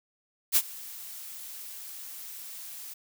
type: noise with ADSR envelope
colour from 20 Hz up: blue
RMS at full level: -20 dBFS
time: 0.52-2.94 s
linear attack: 44 ms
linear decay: 51 ms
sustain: -22 dB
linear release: 9 ms
effects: none